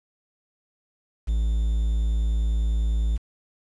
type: tone with quantisation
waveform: triangle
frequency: 55 Hz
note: A1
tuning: in tune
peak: -18 dBFS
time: 1.27-3.18 s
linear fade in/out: 20 ms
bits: 8
effects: resampled to 24000 Hz